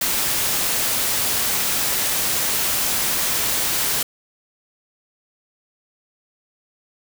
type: noise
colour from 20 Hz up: white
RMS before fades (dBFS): -21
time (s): 0.01-4.03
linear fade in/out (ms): 5
effects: none